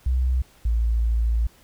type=tone pair in turn; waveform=sine; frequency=63.5 / 56.8 Hz; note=B1 / A#1; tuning=+49 / -44 cents; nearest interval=major second; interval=193 cents; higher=first; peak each=-18 dBFS; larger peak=neither; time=0.06-0.42 / 0.65-1.47 s; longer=second; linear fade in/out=5 ms; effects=pink hiss -55 dBFS RMS until 1.63 s